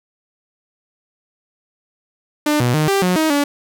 sawtooth tone with pitch steps, 299.1 / 122.4 / 153.7 / 393.5 / 181.4 / 315.5 / 286.7 Hz, D4 / B2 / D#3 / G4 / F#3 / D#4 / D4, +32 / -15 / -21 / +7 / -34 / +24 / -42 cents, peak -10 dBFS, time 2.46-3.44 s, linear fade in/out 5 ms, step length 140 ms, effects none

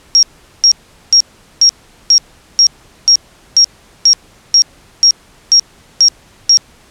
sine tone bursts, 5588 Hz, F8, in tune, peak -3 dBFS, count 14, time 0.15-6.572 s, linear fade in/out 0 ms, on 78 ms, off 410 ms, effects pink hiss -45 dBFS RMS until 6.9 s + low-pass 10000 Hz 12 dB/octave

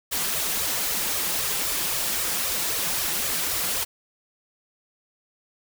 white noise with flanger, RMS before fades -26 dBFS, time 0.11-3.85 s, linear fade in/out 20 ms, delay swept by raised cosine 1.6 to 6 ms, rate 3.8 Hz, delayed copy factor +0.95, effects none

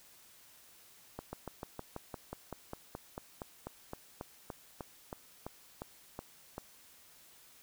slowing click train, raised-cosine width 1 ms, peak -26 dBFS, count 23, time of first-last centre 1.19-6.581 s, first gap 140 ms, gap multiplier 1.05, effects white hiss -60 dBFS RMS until 7.62 s

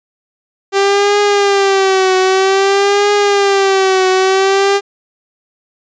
sawtooth tone with vibrato, 391.8 Hz, G4, 1 cent flat, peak -5 dBFS, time 0.72-4.81 s, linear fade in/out 50 ms, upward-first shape triangle, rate 0.52 Hz, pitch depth 87 cents each way, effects resampled to 16000 Hz

